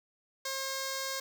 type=tone with notch filter; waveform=5% pulse; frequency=536 Hz; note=C5; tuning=42 cents sharp; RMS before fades=-36 dBFS; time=0.45-1.2 s; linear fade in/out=5 ms; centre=2800 Hz; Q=1.9; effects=none